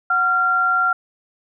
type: tone pair together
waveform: sine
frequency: 740 / 1380.9 Hz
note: F#5 / F6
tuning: 0 / -20 cents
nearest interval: major seventh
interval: 1080 cents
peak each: -24 / -15 dBFS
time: 0.1-0.93 s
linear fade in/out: 5 ms
effects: none